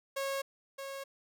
sawtooth tone with echo, 547 Hz, C#5, 23 cents flat, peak -29 dBFS, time 0.16-0.42 s, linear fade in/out 10 ms, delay 620 ms, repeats 1, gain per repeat -7 dB, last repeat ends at 1.04 s, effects none

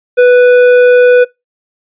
sine tone with hard clipping, 493.9 Hz, B4, in tune, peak -4 dBFS, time 0.17-1.25 s, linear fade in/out 20 ms, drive 9 dB, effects noise-tail reverb RT60 0.2 s tail -23 dB re dry + resampled to 8000 Hz

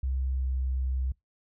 sine tone with pitch glide, 65.41 to 64.77 Hz, C2 to C2, 0 to -17 cents, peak -26 dBFS, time 0.03-1.12 s, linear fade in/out 5 ms, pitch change -17 cents, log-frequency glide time 0.33-0.47 s, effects noise-tail reverb RT60 0.2 s tail -26 dB re dry

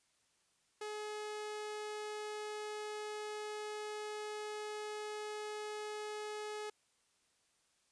sawtooth tone, 423.2 Hz, G#4, 33 cents sharp, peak -37 dBFS, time 0.81-6.7 s, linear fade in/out 5 ms, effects white hiss -75 dBFS RMS until 7.91 s + resampled to 22050 Hz

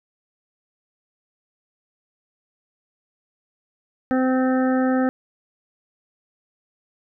harmonic tone, 258.5 Hz, C4, 21 cents flat, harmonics 1 / 2 / 3 / 5 / 6 / 7, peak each -18 / -24 / -28 / -32 / -34 / -35 dBFS, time 4.11-5.09 s, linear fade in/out 0 ms, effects none

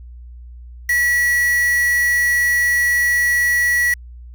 triangle tone with quantisation, 1937 Hz, B6, 34 cents flat, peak -12 dBFS, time 0.89-3.94 s, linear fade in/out 5 ms, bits 4, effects added 60 Hz sine -34 dBFS peak until 4.34 s

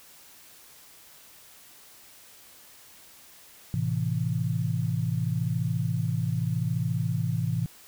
sine chord, A minor, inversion none, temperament equal, 110 / 130.81 / 164.81 Hz, A2 / C3 / E3, 0 / 0 / 0 cents, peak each -29 dBFS, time 3.74-7.66 s, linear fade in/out 0 ms, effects white hiss -52 dBFS RMS until 7.87 s

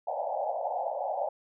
pink band-pass noise, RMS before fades -32 dBFS, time 0.07-1.29 s, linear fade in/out 5 ms, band 540 to 870 Hz, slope 96 dB/octave, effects none

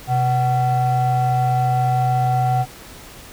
triangle ring-modulated tone, 311.1 Hz, D#4, in tune, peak -10 dBFS, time 0.07-2.66 s, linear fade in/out 50 ms, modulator 438 Hz, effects pink hiss -40 dBFS RMS until 3.32 s

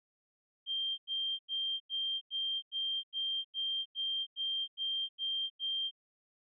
sine tone bursts, 3174 Hz, G7, 21 cents sharp, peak -32 dBFS, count 13, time 0.66-5.912 s, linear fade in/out 50 ms, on 320 ms, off 91 ms, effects none

